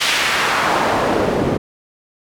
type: noise with band-pass filter sweep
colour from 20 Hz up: pink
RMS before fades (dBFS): -17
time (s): 0-1.58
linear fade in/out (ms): 20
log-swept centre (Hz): 3100 to 270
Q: 0.99
effects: none